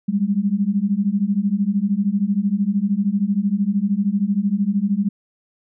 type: beating tone pair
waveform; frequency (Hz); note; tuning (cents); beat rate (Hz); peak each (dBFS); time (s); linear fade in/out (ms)
sine; 193.8 / 206.8; G3 / G#3; -20 / -7; 13; -20 / -19; 0.08-5.09; 10
effects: none